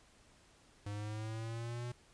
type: linear sweep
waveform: square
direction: up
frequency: 101.9 to 122.3 Hz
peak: -40 dBFS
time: 0.86-1.92 s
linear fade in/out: 5 ms
effects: pink hiss -65 dBFS RMS until 2.13 s + resampled to 22050 Hz